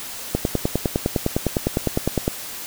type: click train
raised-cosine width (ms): 2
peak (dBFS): -5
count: 20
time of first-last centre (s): 0.35-2.279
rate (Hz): 9.85
effects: white hiss -33 dBFS RMS until 2.66 s